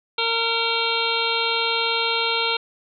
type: harmonic tone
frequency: 459.3 Hz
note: A#4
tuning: 26 cents flat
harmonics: 1 / 2 / 3 / 5 / 6 / 7 / 8 / 9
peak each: -28 / -28 / -28 / -28 / -28 / -28 / -28 / -28 dBFS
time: 0.18-2.57 s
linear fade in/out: 5 ms
effects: none